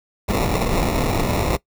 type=noise with sample-and-hold; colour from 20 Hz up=pink; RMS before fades=-20 dBFS; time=0.28-1.57 s; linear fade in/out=10 ms; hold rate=1575 Hz; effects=noise-tail reverb RT60 0.1 s tail -20 dB re dry